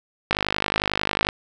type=click train; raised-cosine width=0.3 ms; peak=-4 dBFS; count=51; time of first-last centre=0.31-1.288 s; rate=51.1 Hz; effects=none